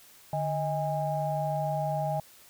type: tone cluster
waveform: sine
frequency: 149 / 630 / 817 Hz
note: D3 / D#5 / G#5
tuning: +25 / +21 / -29 cents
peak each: -31 dBFS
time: 0.33-2.2 s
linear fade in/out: 2 ms
effects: tanh soft clip ceiling -17 dBFS + white hiss -55 dBFS RMS until 2.49 s